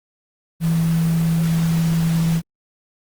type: tone in noise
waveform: sine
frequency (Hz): 164.81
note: E3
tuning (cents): 0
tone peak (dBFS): -15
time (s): 0.6-2.42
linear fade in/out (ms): 50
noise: pink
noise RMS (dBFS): -32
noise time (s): 0.6-2.42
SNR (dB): +14
effects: Opus 24 kbps